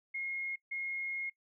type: tone bursts at uneven times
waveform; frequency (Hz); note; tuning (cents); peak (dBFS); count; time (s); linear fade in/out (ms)
sine; 2151; C7; +47; -35; 2; 0.14-0.56 / 0.71-1.3; 10
effects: noise-tail reverb RT60 0.1 s tail -20 dB re dry